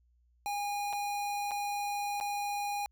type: tone with dropouts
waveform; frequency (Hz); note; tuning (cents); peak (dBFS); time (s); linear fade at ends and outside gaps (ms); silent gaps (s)
square; 817; G#5; -29; -33; 0.46-2.86; 0; 0.928-0.932 / 1.51-1.516 / 2.201-2.21
effects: added 60 Hz sine -65 dBFS peak until 2.91 s